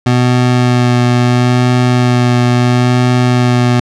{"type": "tone with vibrato", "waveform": "25% pulse", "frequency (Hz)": 123.47, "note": "B2", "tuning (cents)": 0, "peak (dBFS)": -4, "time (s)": [0.06, 3.8], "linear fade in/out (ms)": 5, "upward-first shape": "sine", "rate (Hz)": 0.74, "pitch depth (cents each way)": 14, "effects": ["low-pass 6000 Hz 12 dB/octave"]}